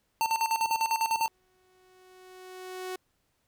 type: tone with tremolo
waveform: square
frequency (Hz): 899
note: A5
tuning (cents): +37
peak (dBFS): -24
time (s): 0.21-1.28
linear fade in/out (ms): 0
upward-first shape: square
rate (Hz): 10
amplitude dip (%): 70
type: tone with exponential growth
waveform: sawtooth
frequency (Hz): 370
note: F#4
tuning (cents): 0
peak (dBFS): -29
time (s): 1.25-2.96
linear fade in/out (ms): 5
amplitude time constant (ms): 370
effects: pink hiss -74 dBFS RMS until 3.47 s